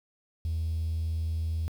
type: tone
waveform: triangle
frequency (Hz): 81.1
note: E2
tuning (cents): -28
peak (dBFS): -24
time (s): 0.45-1.68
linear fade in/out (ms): 0
effects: tanh soft clip ceiling -24 dBFS + 9-bit